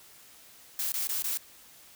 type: noise bursts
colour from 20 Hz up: blue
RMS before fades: -31 dBFS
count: 4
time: 0.79-1.373 s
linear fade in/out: 0 ms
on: 130 ms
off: 21 ms
effects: white hiss -54 dBFS RMS until 1.95 s